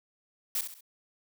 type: noise with echo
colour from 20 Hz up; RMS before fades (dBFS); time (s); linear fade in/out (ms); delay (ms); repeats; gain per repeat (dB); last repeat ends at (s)
blue; -30; 0.55-0.61; 2; 66; 3; -8; 0.808
effects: none